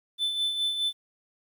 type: tone with tremolo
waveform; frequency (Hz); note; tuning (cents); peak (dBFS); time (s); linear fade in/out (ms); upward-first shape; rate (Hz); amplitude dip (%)
triangle; 3520; A7; 0; -22; 0.18-0.93; 50; sine; 4.8; 50
effects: 10-bit